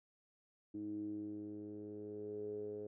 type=tone with low-pass filter sweep; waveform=10% pulse; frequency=104.6 Hz; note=G#2; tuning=13 cents sharp; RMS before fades=-45 dBFS; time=0.74-2.87 s; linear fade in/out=5 ms; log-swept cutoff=300 to 450 Hz; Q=9.2; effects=none